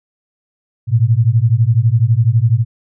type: beating tone pair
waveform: sine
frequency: 109 / 121 Hz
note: A2 / B2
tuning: -16 / -35 cents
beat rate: 12 Hz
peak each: -12 dBFS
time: 0.87-2.65 s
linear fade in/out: 50 ms
effects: none